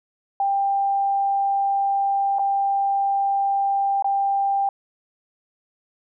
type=tone with dropouts; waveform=sine; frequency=792 Hz; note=G5; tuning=18 cents sharp; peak=-18 dBFS; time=0.4-4.69 s; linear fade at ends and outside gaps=2 ms; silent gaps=2.386-2.393 / 4.024-4.044 s; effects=none